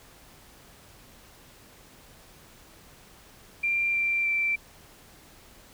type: tone with pitch steps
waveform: sine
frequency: 2375 / 2359 / 2342 Hz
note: D7 / D7 / D7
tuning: +19 / +7 / -5 cents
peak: -23 dBFS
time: 3.63-4.56 s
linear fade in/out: 10 ms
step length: 310 ms
effects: pink hiss -53 dBFS RMS until 5.73 s